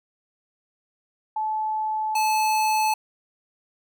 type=tone pair in turn; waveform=sine / square; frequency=866 / 866 Hz; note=A5 / A5; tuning=-28 / -28 cents; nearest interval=unison; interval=0 cents; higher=neither; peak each=-23 / -20 dBFS; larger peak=second; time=1.36-2.15 / 2.15-2.94 s; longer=neither; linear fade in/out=5 ms; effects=none